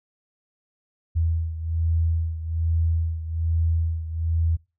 sine beating tone pair, 81.8 / 83 Hz, E2 / E2, -13 / +12 cents, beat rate 1.2 Hz, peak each -22 / -27 dBFS, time 1.15-4.57 s, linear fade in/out 20 ms, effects noise-tail reverb RT60 0.3 s tail -24 dB re dry

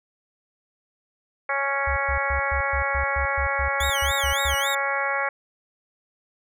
harmonic tone, 277.2 Hz, C#4, in tune, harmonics 2 / 3 / 4 / 5 / 6 / 7 / 8, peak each -30 / -30 / -30 / -30 / -30 / -30 / -30 dBFS, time 1.49-5.29 s, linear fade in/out 5 ms
sine tone bursts, 69.3 Hz, C#2, in tune, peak -25 dBFS, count 13, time 1.87-4.545 s, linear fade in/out 5 ms, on 95 ms, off 120 ms
sawtooth tone with vibrato, 3301 Hz, G#7, 11 cents flat, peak -24 dBFS, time 3.8-4.75 s, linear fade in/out 5 ms, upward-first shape sine, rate 3.6 Hz, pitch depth 230 cents each way
effects none

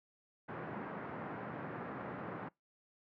pink band-pass noise, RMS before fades -44 dBFS, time 0.48-2.49 s, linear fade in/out 10 ms, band 130 to 1700 Hz, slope 24 dB/octave, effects noise-tail reverb RT60 0.2 s tail -24 dB re dry

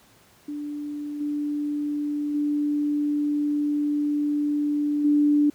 sine tone with level steps, 293.7 Hz, D4, in tune, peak -29 / -24 / -21 / -16 dBFS, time 0.48-5.5 s, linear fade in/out 5 ms, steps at 1.2 / 2.34 / 5.04 s, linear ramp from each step 10 ms, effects pink hiss -56 dBFS RMS until 5.54 s + high-pass 80 Hz 12 dB/octave

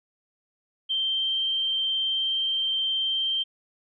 sine tone with vibrato, 3141 Hz, G7, 3 cents sharp, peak -23 dBFS, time 0.89-3.44 s, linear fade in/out 20 ms, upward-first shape sine, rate 19 Hz, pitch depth 12 cents each way, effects none

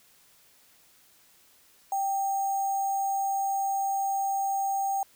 sine tone with sample-and-hold, 784 Hz, G5, in tune, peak -25 dBFS, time 1.92-5.03 s, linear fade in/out 2 ms, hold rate 7350 Hz, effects white hiss -60 dBFS RMS until 5.15 s

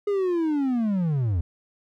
triangle linear sweep, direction down, 415.3 to 77.6 Hz, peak -19 dBFS, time 0.07-1.41 s, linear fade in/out 5 ms, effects none

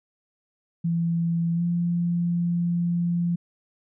sine tone with pitch glide, 168.2 to 172.53 Hz, E3 to F3, +35 to -21 cents, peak -21 dBFS, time 0.84-3.36 s, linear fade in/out 10 ms, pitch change +44 cents, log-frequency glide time 1.55-1.62 s, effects none

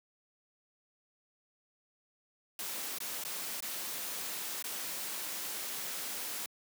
white noise with dropouts, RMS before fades -39 dBFS, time 2.59-6.46 s, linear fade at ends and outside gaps 2 ms, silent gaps 2.985-3.003 / 3.238-3.249 / 3.605-3.624 / 4.625-4.641 s, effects high-pass 200 Hz 12 dB/octave

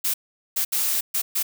blue noise bursts at uneven times, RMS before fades -23 dBFS, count 5, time 0.04-0.14 / 0.56-0.65 / 0.72-1.01 / 1.14-1.22 / 1.35-1.43 s, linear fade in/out 10 ms, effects none

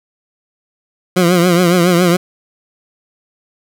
20% pulse tone with vibrato, 176.3 Hz, F3, 17 cents sharp, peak -4 dBFS, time 1.16-2.17 s, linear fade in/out 10 ms, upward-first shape triangle, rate 7.2 Hz, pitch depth 92 cents each way, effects none

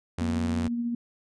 sawtooth tone, 87.31 Hz, F2, in tune, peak -25 dBFS, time 0.18-0.68 s, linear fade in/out 5 ms
sine tone with tremolo, 236.8 Hz, A#3, 27 cents sharp, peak -25 dBFS, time 0.21-0.95 s, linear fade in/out 5 ms, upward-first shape sine, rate 14 Hz, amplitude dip 30%
effects resampled to 22050 Hz

